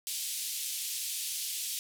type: band-pass noise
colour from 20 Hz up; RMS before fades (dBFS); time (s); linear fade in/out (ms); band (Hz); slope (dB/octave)
white; -36; 0.07-1.79; 0; 2800 to 13000; 24
effects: none